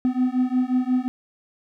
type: beating tone pair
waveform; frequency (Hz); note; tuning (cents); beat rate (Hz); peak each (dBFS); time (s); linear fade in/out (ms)
triangle; 250.5 / 256.1; B3 / C4; +25 / -37; 5.6; -20; 0.05-1.08; 0
effects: none